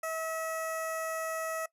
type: tone with notch filter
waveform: 15% pulse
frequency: 645 Hz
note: E5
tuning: 38 cents flat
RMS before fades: -35 dBFS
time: 0.03-1.66 s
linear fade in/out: 5 ms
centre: 3500 Hz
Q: 0.65
effects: noise-tail reverb RT60 0.1 s tail -20 dB re dry + resampled to 32000 Hz